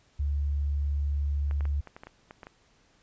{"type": "tone", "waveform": "sine", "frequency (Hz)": 71.7, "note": "D2", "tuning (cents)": -41, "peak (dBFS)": -25, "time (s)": [0.19, 1.81], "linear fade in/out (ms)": 10}
{"type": "clicks", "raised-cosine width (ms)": 0.5, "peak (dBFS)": -28, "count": 10, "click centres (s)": [1.511, 1.608, 1.654, 1.873, 1.965, 2.035, 2.07, 2.309, 2.432, 2.469]}
{"effects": ["pink hiss -64 dBFS RMS until 3.02 s", "resampled to 16000 Hz"]}